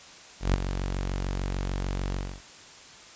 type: tone with ADSR envelope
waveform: sawtooth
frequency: 46.73 Hz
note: F#1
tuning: 18 cents sharp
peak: -15 dBFS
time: 0.4-2.42 s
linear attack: 140 ms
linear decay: 11 ms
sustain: -9 dB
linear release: 270 ms
effects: white hiss -48 dBFS RMS until 3.15 s + resampled to 16000 Hz